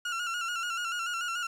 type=tone with vibrato; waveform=30% pulse; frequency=1396.9 Hz; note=F6; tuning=in tune; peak=-28 dBFS; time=0.05-1.47 s; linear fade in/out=5 ms; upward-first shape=square; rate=6.9 Hz; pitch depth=50 cents each way; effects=low-pass 8000 Hz 12 dB/octave + 9-bit